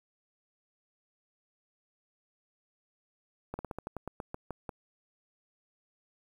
slowing click train, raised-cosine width 1 ms, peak -23 dBFS, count 12, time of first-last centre 3.54-4.692 s, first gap 50 ms, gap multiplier 1.14, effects 9-bit

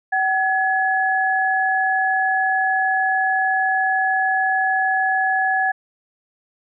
sine tone pair together, 760.5 / 1694 Hz, F#5 / G#6, +47 / +34 cents, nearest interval octave + major second, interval 1387 cents, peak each -19 dBFS, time 0.12-5.72 s, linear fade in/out 10 ms, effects none

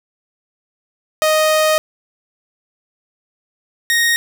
sawtooth tone pair in turn, 622.3 / 1864.8 Hz, D#5 / A#6, 0 / 0 cents, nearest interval octave + perfect fifth, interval 1900 cents, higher second, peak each -8 / -9 dBFS, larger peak first, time 1.22-1.78 / 3.9-4.16 s, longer first, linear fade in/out 0 ms, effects none

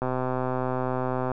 click train, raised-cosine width 1 ms, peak -14 dBFS, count 167, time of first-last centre 0.02-1.317 s, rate 128 Hz, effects none

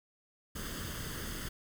pink noise with comb filter, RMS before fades -40 dBFS, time 0.55-1.49 s, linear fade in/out 10 ms, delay 0.62 ms, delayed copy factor +0.65, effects none

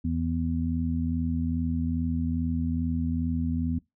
harmonic tone, 82.41 Hz, E2, in tune, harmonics 1 / 2 / 3, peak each -29 / -32 / -28 dBFS, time 0.04-3.79 s, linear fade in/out 10 ms, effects noise-tail reverb RT60 0.2 s tail -23 dB re dry

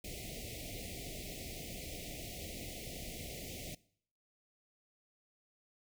pink band-stop noise, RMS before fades -45 dBFS, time 0.04-3.75 s, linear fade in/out 5 ms, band 740 to 2000 Hz, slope 96 dB/octave, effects noise-tail reverb RT60 0.6 s tail -21 dB re dry

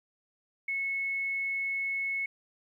sine tone, 2195 Hz, C#7, 18 cents flat, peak -29 dBFS, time 0.68-2.26 s, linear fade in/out 5 ms, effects 11-bit

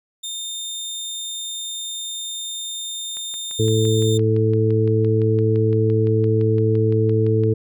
25% pulse tone, 3630 Hz, A#7, 47 cents flat, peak -23 dBFS, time 0.23-4.18 s, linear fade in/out 10 ms
click train, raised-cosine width 0.3 ms, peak -25 dBFS, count 26, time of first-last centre 3.17-7.436 s, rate 5.86 Hz
harmonic tone, 110 Hz, A2, in tune, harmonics 1 / 2 / 3 / 4, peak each -17 / -27 / -24 / -19 dBFS, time 3.59-7.54 s, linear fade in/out 10 ms
effects none

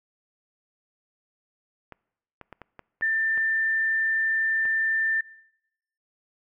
clicks, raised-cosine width 0.5 ms, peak -26 dBFS, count 8, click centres 1.923 / 2.413 / 2.527 / 2.617 / 2.793 / 3.011 / 3.376 / 4.654 s
sine tone, 1786 Hz, A6, 25 cents sharp, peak -21 dBFS, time 3.02-5.21 s, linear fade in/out 5 ms
effects noise-tail reverb RT60 0.9 s tail -24 dB re dry

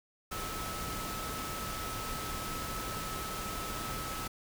sine tone in noise, 1300 Hz, E6, 24 cents flat, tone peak -41 dBFS, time 0.31-4.28 s, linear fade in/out 10 ms, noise pink, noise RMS -39 dBFS, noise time 0.31-4.28 s, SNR -5 dB, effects none

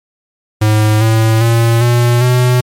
square tone with pitch steps, 107.4 / 111.51 / 115.78 / 120.2 / 124.8 Hz, A2 / A2 / A#2 / B2 / B2, -41 / +24 / -11 / -46 / +19 cents, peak -8 dBFS, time 0.61-2.61 s, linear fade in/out 10 ms, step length 400 ms, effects MP3 64 kbps

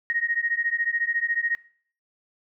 sine beating tone pair, 1864.7 / 1878.7 Hz, A#6 / A#6, 0 / +13 cents, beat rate 14 Hz, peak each -26 dBFS, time 0.1-1.55 s, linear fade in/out 0 ms, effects noise-tail reverb RT60 0.5 s tail -20 dB re dry

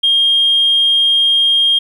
sine tone, 3225 Hz, G7, 48 cents sharp, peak -8 dBFS, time 0.03-1.79 s, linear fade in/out 10 ms, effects tanh soft clip ceiling -4 dBFS + 8-bit

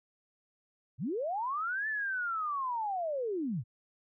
sine linear two-way sweep, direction up then down, 96 to 1774 to 96 Hz, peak -31 dBFS, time 0.98-3.64 s, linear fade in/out 50 ms, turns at 1.88 s, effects none

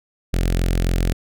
sawtooth tone with notch filter, 43.65 Hz, F1, in tune, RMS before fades -19 dBFS, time 0.33-1.13 s, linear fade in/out 10 ms, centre 990 Hz, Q 1.1, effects none

